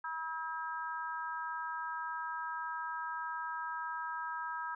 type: harmonic tone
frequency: 321.7 Hz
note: E4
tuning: 42 cents flat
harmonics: 3 / 4 / 5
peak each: -40 / -41 / -42 dBFS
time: 0.04-4.75 s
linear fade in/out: 5 ms
effects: none